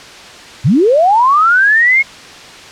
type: linear sweep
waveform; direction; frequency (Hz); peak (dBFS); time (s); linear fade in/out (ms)
sine; up; 98 to 2195; -6; 0.64-2.03; 20
effects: white hiss -33 dBFS RMS until 2.71 s + low-pass 5000 Hz 12 dB/octave